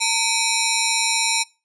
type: ring-modulated tone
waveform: 10% pulse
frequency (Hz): 1600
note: G6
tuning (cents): +35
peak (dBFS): -6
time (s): 0-1.44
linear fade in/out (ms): 20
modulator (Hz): 692
effects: noise-tail reverb RT60 0.3 s tail -23 dB re dry + resampled to 24000 Hz